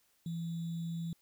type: tone with sample-and-hold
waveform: sine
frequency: 167 Hz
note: E3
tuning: 23 cents sharp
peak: -35 dBFS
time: 0.26-1.13 s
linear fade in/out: 2 ms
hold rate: 3675 Hz
effects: white hiss -72 dBFS RMS until 1.21 s